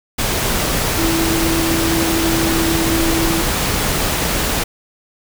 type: tone in noise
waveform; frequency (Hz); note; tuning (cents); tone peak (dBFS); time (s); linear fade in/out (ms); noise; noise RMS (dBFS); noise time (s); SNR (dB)
sine; 329.1; E4; -3; -17; 0.98-3.42; 10; pink; -18; 0.18-4.64; -2
effects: none